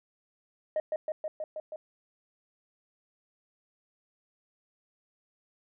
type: tone with echo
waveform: sine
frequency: 620 Hz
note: D#5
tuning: 6 cents flat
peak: -24 dBFS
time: 0.76-0.8 s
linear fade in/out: 2 ms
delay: 160 ms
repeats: 6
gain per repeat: -2 dB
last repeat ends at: 1.76 s
effects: tanh soft clip ceiling -24 dBFS